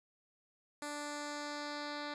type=tone with low-pass filter sweep; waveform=10% pulse; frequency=293.4 Hz; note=D4; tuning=2 cents flat; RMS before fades=-42 dBFS; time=0.82-2.14 s; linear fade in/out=2 ms; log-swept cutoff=9300 to 3900 Hz; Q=1.9; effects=none